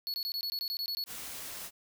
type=tone bursts; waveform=square; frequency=4390 Hz; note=C#8; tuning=18 cents flat; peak=-33 dBFS; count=11; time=0.07-1.039 s; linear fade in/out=0 ms; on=69 ms; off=21 ms
type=noise; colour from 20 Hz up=white; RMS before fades=-42 dBFS; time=1.06-1.71 s; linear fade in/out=50 ms
effects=none